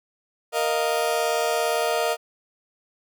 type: chord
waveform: 35% pulse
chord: Bb suspended fourth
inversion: none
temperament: just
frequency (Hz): 466.2 / 621.6 / 699.2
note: Bb4 / Eb5 / F5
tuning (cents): 0 / -2 / +2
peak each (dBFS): -24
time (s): 0.52-2.17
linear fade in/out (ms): 50
effects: none